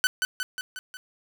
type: tone with echo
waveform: sawtooth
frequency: 1506 Hz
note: F#6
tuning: 30 cents sharp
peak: -15 dBFS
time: 0.04-0.07 s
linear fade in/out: 0 ms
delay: 180 ms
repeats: 5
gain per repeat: -4 dB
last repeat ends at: 0.97 s
effects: none